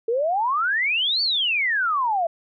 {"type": "exponential two-way sweep", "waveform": "sine", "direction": "up then down", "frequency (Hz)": [440, 4603, 648], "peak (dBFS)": -19, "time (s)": [0.08, 2.27], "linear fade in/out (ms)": 5, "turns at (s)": 1.22, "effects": []}